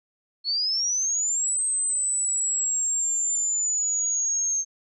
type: linear two-way sweep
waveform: sine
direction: up then down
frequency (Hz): 4308 to 8280 to 6360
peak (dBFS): -22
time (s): 0.44-4.65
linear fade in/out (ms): 50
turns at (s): 1.63
effects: none